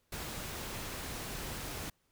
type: noise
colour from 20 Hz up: pink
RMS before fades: -41 dBFS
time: 0.12-1.9 s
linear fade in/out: 5 ms
effects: pink hiss -75 dBFS RMS until 2.11 s